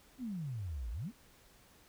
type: exponential two-way sweep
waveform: sine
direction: down then up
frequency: 272.5 to 51.91 to 272.5 Hz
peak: -37 dBFS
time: 0.18-1.12 s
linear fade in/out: 50 ms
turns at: 0.91 s
effects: pink hiss -63 dBFS RMS until 1.88 s